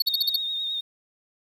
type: tone bursts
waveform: square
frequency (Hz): 4401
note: C#8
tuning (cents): -13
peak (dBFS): -19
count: 6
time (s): 0-0.362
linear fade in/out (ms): 5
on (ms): 22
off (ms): 46
type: tone with vibrato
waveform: sine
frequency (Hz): 3710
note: A#7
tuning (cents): -9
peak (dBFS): -26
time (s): 0.06-0.81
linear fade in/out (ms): 10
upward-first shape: triangle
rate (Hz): 9.4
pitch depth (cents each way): 43
effects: 9-bit